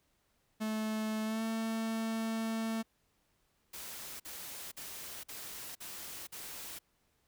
45% pulse tone with pitch glide, 217.4 to 224 Hz, A3 to A3, -21 to +31 cents, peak -33 dBFS, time 0.6-2.83 s, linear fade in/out 20 ms, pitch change +52 cents, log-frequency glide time 1.24-1.43 s
white noise bursts, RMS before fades -45 dBFS, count 6, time 3.73-6.79 s, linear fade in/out 10 ms, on 470 ms, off 48 ms
effects pink hiss -75 dBFS RMS until 7.27 s

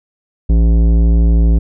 sine tone with tanh clipping, 56.3 Hz, A1, 40 cents sharp, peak -9 dBFS, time 0.49-1.59 s, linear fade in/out 10 ms, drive 14 dB, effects none

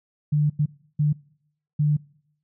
sine tone bursts at uneven times, 148.8 Hz, D3, 23 cents sharp, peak -17 dBFS, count 4, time 0.32-0.5 / 0.59-0.66 / 0.99-1.13 / 1.79-1.97 s, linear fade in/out 10 ms, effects noise-tail reverb RT60 0.7 s tail -24 dB re dry

